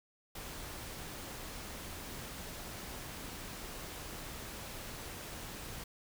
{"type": "noise", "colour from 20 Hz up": "pink", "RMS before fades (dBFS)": -45, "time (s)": [0.35, 5.84], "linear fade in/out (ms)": 5, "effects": []}